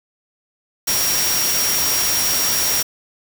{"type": "tone in noise", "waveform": "sine", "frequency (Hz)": 5620, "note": "F8", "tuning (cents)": 10, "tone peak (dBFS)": -20, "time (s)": [0.87, 2.83], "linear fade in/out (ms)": 10, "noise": "white", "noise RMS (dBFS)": -20, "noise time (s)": [0.87, 2.83], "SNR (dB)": -3, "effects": []}